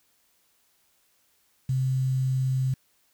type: tone with quantisation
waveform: sine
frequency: 130.81 Hz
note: C3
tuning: in tune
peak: -22 dBFS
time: 1.69-2.74 s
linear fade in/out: 5 ms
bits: 8
effects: white hiss -67 dBFS RMS until 3.13 s